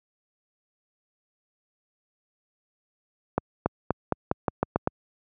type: accelerating click train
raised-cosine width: 1 ms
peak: -8 dBFS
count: 9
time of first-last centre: 3.38-4.874 s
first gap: 280 ms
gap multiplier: 0.88
effects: high-pass 80 Hz 12 dB/octave